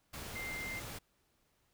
sine tone in noise, 2093 Hz, C7, in tune, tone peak -40 dBFS, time 0.35-0.8 s, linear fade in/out 10 ms, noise pink, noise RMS -45 dBFS, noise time 0.13-0.99 s, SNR +2 dB, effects pink hiss -75 dBFS RMS until 1.73 s

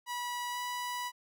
sawtooth tone with pitch glide, 974 to 981.9 Hz, B5 to B5, -24 to -10 cents, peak -31 dBFS, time 0.06-1.12 s, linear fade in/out 50 ms, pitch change +14 cents, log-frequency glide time 0.51-0.58 s, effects none

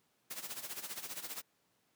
white noise with tremolo, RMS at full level -41 dBFS, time 0.3-1.42 s, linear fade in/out 10 ms, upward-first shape sine, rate 15 Hz, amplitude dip 75%, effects pink hiss -75 dBFS RMS until 1.95 s + high-pass 150 Hz 12 dB/octave

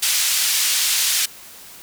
pink band-pass noise, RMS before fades -19 dBFS, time 0.02-1.26 s, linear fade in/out 10 ms, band 3300 to 13000 Hz, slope 12 dB/octave, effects white hiss -41 dBFS RMS until 1.82 s

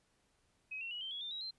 sine tone with pitch steps, 2540 / 2722 / 2918 / 3127 / 3352 / 3592 / 3850 / 4126 Hz, D#7 / F7 / F#7 / G7 / G#7 / A7 / B7 / C8, +35 / -45 / -25 / -5 / +15 / +35 / -45 / -25 cents, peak -40 dBFS, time 0.71-1.51 s, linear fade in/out 10 ms, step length 100 ms, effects pink hiss -75 dBFS RMS until 1.58 s + resampled to 24000 Hz

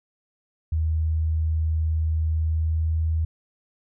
sine tone with pitch glide, 79.4 to 80.14 Hz, D#2 to E2, +36 to -48 cents, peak -20 dBFS, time 0.72-3.25 s, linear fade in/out 5 ms, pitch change +16 cents, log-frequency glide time 2.33-2.97 s, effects none

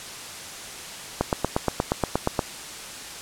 click train, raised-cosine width 1 ms, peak -6 dBFS, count 11, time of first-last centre 1.21-2.392 s, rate 8.46 Hz, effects white hiss -37 dBFS RMS until 3.21 s + low-pass 9000 Hz 12 dB/octave

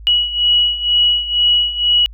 sine beating tone pair, 2920 / 2922.1 Hz, F#7 / F#7, -24 / -22 cents, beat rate 2.1 Hz, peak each -17 / -13 dBFS, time 0.07-2.06 s, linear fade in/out 0 ms, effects added 53 Hz sine -32 dBFS peak until 2.13 s

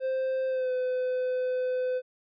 triangle tone with pitch glide, 523.3 to 506.9 Hz, C5 to B4, 0 to +45 cents, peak -24 dBFS, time 0-2.02 s, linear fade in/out 50 ms, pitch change -55 cents, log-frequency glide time 0.48-0.72 s, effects resampled to 11025 Hz

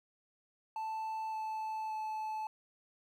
triangle tone with pitch steps, 880 / 873.9 / 867.9 Hz, A5 / A5 / A5, 0 / -12 / -24 cents, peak -34 dBFS, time 0.76-2.47 s, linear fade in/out 2 ms, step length 570 ms, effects 12-bit

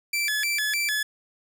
sawtooth tone with vibrato, 2000 Hz, B6, 21 cents sharp, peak -20 dBFS, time 0.13-1.03 s, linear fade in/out 5 ms, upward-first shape square, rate 3.3 Hz, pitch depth 270 cents each way, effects none

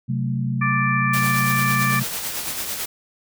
sine chord, F# diminished, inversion second, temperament equal, 130.81 / 185 / 220 Hz, C3 / F#3 / A3, 0 / 0 / 0 cents, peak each -22 / -28 / -27 dBFS, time 0.08-2.04 s, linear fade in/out 20 ms
harmonic tone, 587.3 Hz, D5, in tune, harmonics 2 / 3 / 4, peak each -22 / -24 / -25 dBFS, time 0.61-2 s, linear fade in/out 10 ms
white noise with tremolo, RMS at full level -26 dBFS, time 1.13-2.86 s, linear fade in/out 10 ms, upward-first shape sine, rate 9 Hz, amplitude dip 40%
effects none

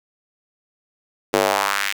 square tone with high-pass filter sweep, 49.7 Hz, G1, 25 cents sharp, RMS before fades -20 dBFS, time 1.33-1.93 s, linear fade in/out 10 ms, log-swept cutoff 400 to 2300 Hz, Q 1.9, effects 7-bit

